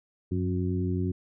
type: harmonic tone with a mistuned harmonic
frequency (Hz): 90.9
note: F#2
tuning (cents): -30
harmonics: 1 / 2 / 3 / 4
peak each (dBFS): -28 / -31 / -33 / -34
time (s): 0.31-1.12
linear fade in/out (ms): 10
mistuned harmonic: 1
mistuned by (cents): +56
effects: none